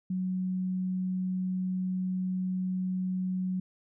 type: tone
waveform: sine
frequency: 185 Hz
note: F#3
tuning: in tune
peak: -28 dBFS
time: 0.1-3.6 s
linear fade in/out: 5 ms
effects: none